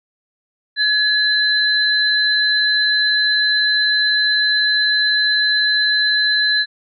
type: tone pair together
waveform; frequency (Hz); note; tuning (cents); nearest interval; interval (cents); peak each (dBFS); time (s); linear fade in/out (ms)
sine; 1700 / 4046; G#6 / B7; +40 / +41; octave + minor third; 1501; -16; 0.76-6.66; 50
effects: none